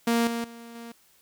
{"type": "tone with level steps", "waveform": "sawtooth", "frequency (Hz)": 233.1, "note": "A#3", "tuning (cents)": 0, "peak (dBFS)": [-17, -24, -38, -35], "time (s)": [0.07, 0.92], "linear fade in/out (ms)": 5, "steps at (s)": [0.27, 0.44, 0.75], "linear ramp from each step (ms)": 2, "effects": ["white hiss -61 dBFS RMS until 1.21 s"]}